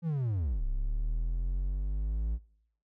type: linear two-way sweep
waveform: triangle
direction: down then up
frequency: 173 to 32.7 to 56 Hz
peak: -26 dBFS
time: 0.02-2.39 s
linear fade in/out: 50 ms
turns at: 0.64 s
effects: noise-tail reverb RT60 0.7 s tail -22 dB re dry